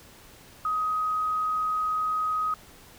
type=tone; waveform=sine; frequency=1258 Hz; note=D#6; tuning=19 cents sharp; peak=-24 dBFS; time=0.65-2.54 s; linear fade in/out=2 ms; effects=pink hiss -51 dBFS RMS until 2.98 s